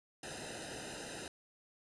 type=noise with comb filter; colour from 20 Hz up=pink; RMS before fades=-45 dBFS; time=0.23-1.28 s; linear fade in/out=2 ms; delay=0.89 ms; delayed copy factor=-1; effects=resampled to 24000 Hz